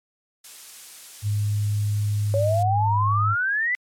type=noise; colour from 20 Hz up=blue; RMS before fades=-38 dBFS; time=0.44-2.63 s; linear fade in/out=5 ms
type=tone; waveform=sine; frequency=103.83 Hz; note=G#2; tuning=in tune; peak=-20 dBFS; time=1.22-3.36 s; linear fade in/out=50 ms
type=exponential sweep; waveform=sine; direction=up; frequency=548 to 2030 Hz; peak=-20 dBFS; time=2.34-3.75 s; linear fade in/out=0 ms
effects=low-pass 10000 Hz 12 dB/octave + MP3 96 kbps